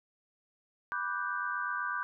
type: chord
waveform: sine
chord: G major seventh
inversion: first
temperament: equal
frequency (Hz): 987.8 / 1174.7 / 1480 / 1568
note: B5 / D6 / F#6 / G6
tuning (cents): 0 / 0 / 0 / 0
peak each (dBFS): -40 / -36 / -38 / -36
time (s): 0.92-2.03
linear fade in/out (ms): 0
effects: none